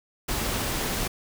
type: noise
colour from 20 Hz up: pink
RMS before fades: -28 dBFS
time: 0.28-1.08 s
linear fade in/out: 10 ms
effects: none